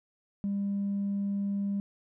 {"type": "tone with tanh clipping", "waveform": "triangle", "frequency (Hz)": 200, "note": "G3", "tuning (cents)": 35, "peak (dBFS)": -28, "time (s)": [0.44, 1.8], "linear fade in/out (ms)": 0, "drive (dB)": 5, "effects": []}